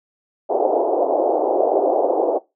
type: band-pass noise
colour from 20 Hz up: white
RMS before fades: -18 dBFS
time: 0.49-2.39 s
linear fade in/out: 20 ms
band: 330 to 760 Hz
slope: 48 dB/octave
effects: noise-tail reverb RT60 0.2 s tail -19 dB re dry